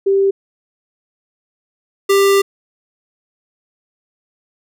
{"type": "tone pair in turn", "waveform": ["sine", "square"], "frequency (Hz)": [392, 395.4], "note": ["G4", "G4"], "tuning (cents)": [0, 15], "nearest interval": "unison", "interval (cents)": 15, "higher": "second", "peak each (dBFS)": -10, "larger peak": "neither", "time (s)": [[0.06, 0.31], [2.09, 2.42]], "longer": "second", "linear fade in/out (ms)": 10, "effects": []}